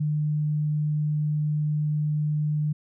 sine tone, 150.7 Hz, D3, 45 cents sharp, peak -22 dBFS, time 0-2.73 s, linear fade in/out 10 ms, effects none

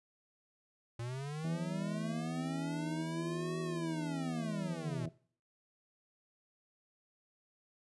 square linear two-way sweep, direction up then down, 115 to 375.7 to 115 Hz, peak -39 dBFS, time 0.99-5.06 s, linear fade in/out 5 ms, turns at 3.6 s
harmonic tone, 81.4 Hz, E2, 21 cents flat, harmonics 2 / 3 / 4 / 5 / 6 / 7 / 8, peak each -39 / -47 / -47 / -57 / -58 / -57 / -50 dBFS, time 1.44-5.09 s, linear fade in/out 5 ms
effects noise-tail reverb RT60 0.5 s tail -20 dB re dry + resampled to 24000 Hz

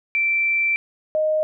sine tone pair in turn, 2341 / 620.1 Hz, D7 / D#5, -6 / -6 cents, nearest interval octave + major seventh, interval 2300 cents, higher first, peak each -17 dBFS, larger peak neither, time 0.15-0.76 / 1.15-1.43 s, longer first, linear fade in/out 0 ms, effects none

